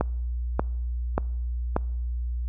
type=click train; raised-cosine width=1 ms; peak=-8 dBFS; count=4; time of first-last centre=0.01-1.764 s; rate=1.71 Hz; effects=noise-tail reverb RT60 0.9 s tail -26 dB re dry + added 60 Hz sine -26 dBFS peak until 2.48 s